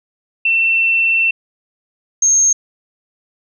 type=tone pair in turn; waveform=sine; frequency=2691 / 6436 Hz; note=E7 / G8; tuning=+35 / +45 cents; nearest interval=octave + minor third; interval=1510 cents; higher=second; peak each=-11 / -9 dBFS; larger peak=second; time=0.45-1.31 / 2.22-2.53 s; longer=first; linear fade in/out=5 ms; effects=none